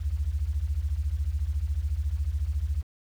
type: beating tone pair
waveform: sine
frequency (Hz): 64.7 / 78.7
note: C2 / D#2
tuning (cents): -19 / +20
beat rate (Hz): 14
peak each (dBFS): -28 / -27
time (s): 0-2.83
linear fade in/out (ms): 20
effects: tanh soft clip ceiling -18 dBFS + 9-bit